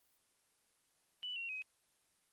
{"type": "tone with pitch steps", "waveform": "sine", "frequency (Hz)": [2973, 2742, 2529], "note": ["F#7", "F7", "D#7"], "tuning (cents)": [8, -32, 28], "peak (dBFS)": -40, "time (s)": [1.23, 1.62], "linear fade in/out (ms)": 0, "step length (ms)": 130, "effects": ["white hiss -75 dBFS RMS until 2.32 s", "Opus 24 kbps"]}